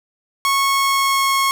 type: tone with pitch glide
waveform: sawtooth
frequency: 1100 to 1091.1 Hz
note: C#6 to C#6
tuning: -14 to -28 cents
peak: -11 dBFS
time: 0.45-1.51 s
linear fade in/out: 0 ms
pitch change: -14 cents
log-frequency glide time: 0.57-1.35 s
effects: none